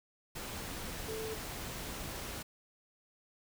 sine tone in noise, 440 Hz, A4, in tune, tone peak -38 dBFS, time 1.08-1.35 s, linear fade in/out 10 ms, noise pink, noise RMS -42 dBFS, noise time 0.35-2.43 s, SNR +1 dB, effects none

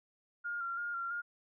sine tone with vibrato, 1396.9 Hz, F6, in tune, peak -35 dBFS, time 0.44-1.22 s, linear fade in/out 20 ms, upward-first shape square, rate 3 Hz, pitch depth 25 cents each way, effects none

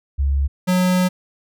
sine / square tone pair in turn, 69.4 / 182.46 Hz, C#2 / F#3, +3 / -24 cents, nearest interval octave + perfect fourth, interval 1673 cents, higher second, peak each -15 / -15 dBFS, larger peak neither, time 0.18-0.48 / 0.67-1.09 s, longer second, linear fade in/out 20 ms, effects none

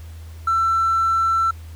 sine tone with hard clipping, 1340 Hz, E6, 28 cents sharp, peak -16 dBFS, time 0.47-1.51 s, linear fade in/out 5 ms, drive 1 dB, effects added 81 Hz sine -34 dBFS peak until 1.75 s + pink hiss -50 dBFS RMS until 1.75 s

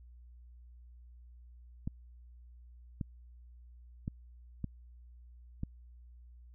clicks, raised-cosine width 5 ms, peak -23 dBFS, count 5, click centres 1.875 / 3.012 / 4.079 / 4.643 / 5.634 s, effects added 60 Hz sine -52 dBFS peak until 6.54 s

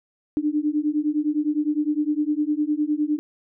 sine beating tone pair, 295 / 304.8 Hz, D4 / D#4, +8 / -36 cents, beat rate 9.8 Hz, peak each -23 dBFS, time 0.37-3.19 s, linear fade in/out 0 ms, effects none

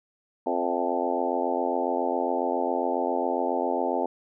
harmonic tone with a mistuned harmonic, 87.31 Hz, F2, in tune, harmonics 3 / 4 / 5 / 6 / 7 / 8 / 9 / 10, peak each -32 / -32 / -32 / -32 / -32 / -32 / -32 / -32 dBFS, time 0.46-4.06 s, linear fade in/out 5 ms, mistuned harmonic 8, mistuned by -23 cents, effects none

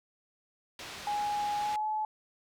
white low-pass noise, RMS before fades -44 dBFS, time 0.79-1.76 s, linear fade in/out 2 ms, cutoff 4100 Hz, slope 12 dB/octave
sine tone with pitch glide, 829 to 859.7 Hz, G#5 to A5, -3 to -40 cents, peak -29 dBFS, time 1.07-2.05 s, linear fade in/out 2 ms, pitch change +63 cents, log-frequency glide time 1.59-1.86 s
effects none

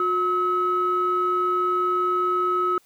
sine tone pair together, 360.9 / 1286.1 Hz, F#4 / E6, -43 / -43 cents, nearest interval octave + minor seventh, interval 2200 cents, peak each -24 / -20 dBFS, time 0-2.78 s, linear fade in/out 2 ms, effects tanh soft clip ceiling -13 dBFS + white hiss -60 dBFS RMS until 2.85 s

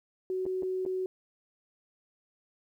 sine tone with dropouts, 372.9 Hz, F#4, 14 cents sharp, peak -29 dBFS, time 0.3-1.06 s, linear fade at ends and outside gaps 1 ms, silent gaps 0.455-0.463 / 0.624-0.631 / 0.852-0.862 s, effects 11-bit

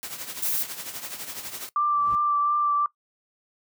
white noise with tremolo, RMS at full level -33 dBFS, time 0.03-1.69 s, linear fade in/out 0 ms, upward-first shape triangle, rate 12 Hz, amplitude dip 70%
violet noise, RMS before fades -26 dBFS, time 0.42-0.63 s, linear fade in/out 5 ms
sine tone with vibrato, 1174.7 Hz, D6, in tune, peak -20 dBFS, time 1.76-2.86 s, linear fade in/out 2 ms, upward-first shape triangle, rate 2.8 Hz, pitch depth 19 cents each way
brown noise with exponential growth, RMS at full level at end -32 dBFS, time 1.78-2.15 s, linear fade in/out 0 ms, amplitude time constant 79 ms
effects noise-tail reverb RT60 0.1 s tail -18 dB re dry + high-pass 100 Hz 12 dB/octave

